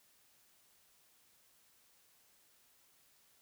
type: silence
effects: white hiss -69 dBFS RMS until 3.41 s